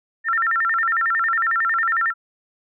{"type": "tone with vibrato", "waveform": "sine", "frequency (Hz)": 1568, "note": "G6", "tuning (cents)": 0, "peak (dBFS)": -17, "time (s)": [0.24, 2.14], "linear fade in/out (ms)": 50, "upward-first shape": "square", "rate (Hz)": 11, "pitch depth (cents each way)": 250, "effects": []}